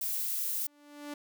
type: noise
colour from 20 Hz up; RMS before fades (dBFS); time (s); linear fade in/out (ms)
violet; -33; 0.01-0.67; 5
type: tone with exponential growth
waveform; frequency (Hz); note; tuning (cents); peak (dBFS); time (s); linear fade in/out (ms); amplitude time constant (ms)
sawtooth; 292; D4; -10; -33; 0.49-1.14; 5; 140
effects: none